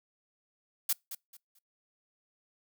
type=noise with echo; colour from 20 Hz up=blue; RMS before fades=-28 dBFS; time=0.89-0.93 s; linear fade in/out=5 ms; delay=220 ms; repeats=3; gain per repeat=-12 dB; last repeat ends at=1.59 s; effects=noise-tail reverb RT60 0.2 s tail -26 dB re dry